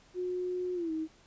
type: tone with pitch glide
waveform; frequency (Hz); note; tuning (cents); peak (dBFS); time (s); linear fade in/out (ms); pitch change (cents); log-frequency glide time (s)
sine; 362.2 to 317.1; F#4 to D#4; -37 to +33; -31; 0.14-1.08; 50; -230; 0.74-0.92
effects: pink hiss -61 dBFS RMS until 1.26 s + resampled to 16000 Hz